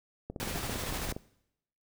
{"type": "clicks", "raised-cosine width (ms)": 2, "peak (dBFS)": -24, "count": 12, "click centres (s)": [0.3, 0.362, 0.43, 0.475, 0.559, 0.696, 0.758, 0.837, 0.925, 1.089, 1.124, 1.165]}
{"type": "noise with tremolo", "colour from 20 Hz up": "pink", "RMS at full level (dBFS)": -35, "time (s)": [0.4, 1.12], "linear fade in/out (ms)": 0, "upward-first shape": "square", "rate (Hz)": 13, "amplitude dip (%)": 25}
{"effects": ["noise-tail reverb RT60 0.8 s tail -21 dB re dry"]}